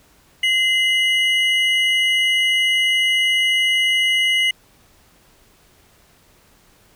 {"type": "tone pair together", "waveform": "triangle", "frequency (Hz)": [2063, 2917], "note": ["C7", "F#7"], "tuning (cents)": [-25, -25], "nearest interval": "tritone", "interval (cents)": 600, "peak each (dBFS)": -16, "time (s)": [0.43, 4.51], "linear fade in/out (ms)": 5, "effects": ["pink hiss -54 dBFS RMS until 6.95 s"]}